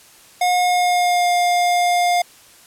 square tone with pitch glide, 720 to 707.2 Hz, F#5 to F5, -47 to +22 cents, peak -15 dBFS, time 0.41-2.22 s, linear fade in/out 5 ms, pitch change -31 cents, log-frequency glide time 0.6-1.3 s, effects white hiss -47 dBFS RMS until 2.66 s + low-pass 12000 Hz 12 dB/octave

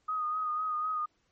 sine tone with vibrato, 1244.5 Hz, D#6, in tune, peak -29 dBFS, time 0.08-1.06 s, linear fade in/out 10 ms, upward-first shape sine, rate 4 Hz, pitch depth 31 cents each way, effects pink hiss -73 dBFS RMS until 1.31 s + MP3 32 kbps

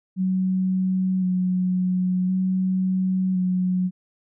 sine tone with vibrato, 185 Hz, F#3, in tune, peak -19 dBFS, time 0.16-3.91 s, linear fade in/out 50 ms, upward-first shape square, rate 0.47 Hz, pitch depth 17 cents each way, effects none

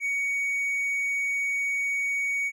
triangle tone, 2242 Hz, C#7, 19 cents sharp, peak -23 dBFS, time 0-2.52 s, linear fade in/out 50 ms, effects none

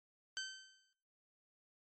15% pulse tone with exponential decay, 1543 Hz, G6, 28 cents flat, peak -31 dBFS, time 0.37-0.93 s, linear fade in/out 0 ms, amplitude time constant 120 ms, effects noise-tail reverb RT60 0.9 s tail -25 dB re dry + MP3 32 kbps

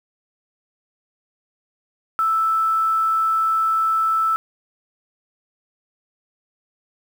sine tone with quantisation, 1318.5 Hz, E6, in tune, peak -16 dBFS, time 2.19-4.36 s, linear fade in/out 0 ms, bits 7, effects none

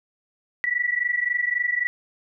sine tone pair together, 1938 / 1961.7 Hz, B6 / B6, -33 / -12 cents, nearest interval unison, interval 21 cents, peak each -24 dBFS, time 0.64-1.87 s, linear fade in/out 0 ms, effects none

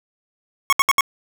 25% pulse tone bursts, 1100 Hz, C#6, 14 cents flat, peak -8 dBFS, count 4, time 0.7-1.008 s, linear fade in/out 0 ms, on 26 ms, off 68 ms, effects none

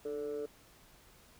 sine tone with amplitude modulation, 440 Hz, A4, in tune, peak -30 dBFS, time 0.05-0.46 s, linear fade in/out 5 ms, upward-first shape sine, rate 140 Hz, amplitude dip 85%, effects tanh soft clip ceiling -31 dBFS + pink hiss -61 dBFS RMS until 1.39 s

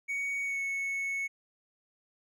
triangle tone with pitch glide, 2238 to 2206 Hz, C#7 to C#7, +16 to -9 cents, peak -29 dBFS, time 0.08-1.28 s, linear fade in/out 20 ms, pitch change -25 cents, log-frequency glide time 0.43-0.6 s, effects none

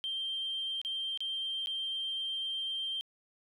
sine tone with dropouts, 3156 Hz, G7, 11 cents sharp, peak -32 dBFS, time 0.04-3.01 s, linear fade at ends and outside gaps 0 ms, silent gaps 0.815-0.849 / 1.175-1.205 / 1.66-1.671 s, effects tanh soft clip ceiling -28 dBFS + 12-bit

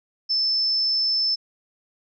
sine tone, 5274 Hz, E8, in tune, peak -19 dBFS, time 0.29-1.36 s, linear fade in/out 20 ms, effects none

